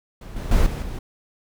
brown noise with level steps, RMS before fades -35 / -28 / -17 / -26 / -30 dBFS, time 0.21-0.99 s, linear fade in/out 5 ms, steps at 0.36 / 0.51 / 0.66 / 0.82 s, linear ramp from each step 5 ms, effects none

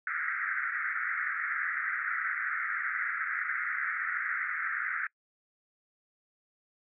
pink band-pass noise, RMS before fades -33 dBFS, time 0.07-5.07 s, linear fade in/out 2 ms, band 1300 to 2100 Hz, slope 96 dB/octave, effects noise-tail reverb RT60 0.1 s tail -24 dB re dry

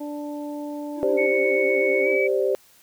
harmonic tone, 293.7 Hz, D4, in tune, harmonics 1 / 2 / 3, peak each -30 / -35 / -40 dBFS, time 0-1.27 s, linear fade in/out 10 ms
triangle tone with vibrato, 303.5 Hz, D#4, 43 cents flat, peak -30 dBFS, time 0.95-2.19 s, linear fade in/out 50 ms, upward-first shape sine, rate 8.1 Hz, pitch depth 160 cents each way
sine chord, G suspended fourth, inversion none, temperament just, 392 / 522.7 / 588 Hz, G4 / C5 / D5, 0 / -2 / +2 cents, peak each -22 / -23 / -26 dBFS, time 1.03-2.55 s, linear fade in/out 0 ms
sine tone with pitch glide, 2217 to 2286 Hz, C#7 to D7, 0 to -47 cents, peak -23 dBFS, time 1.17-2.28 s, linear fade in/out 20 ms, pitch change +53 cents, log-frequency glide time 2.02-2.08 s
effects white hiss -55 dBFS RMS until 2.82 s

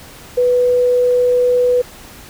sine tone, 493.9 Hz, B4, in tune, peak -10 dBFS, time 0.37-1.82 s, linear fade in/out 10 ms, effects pink hiss -38 dBFS RMS until 2.29 s

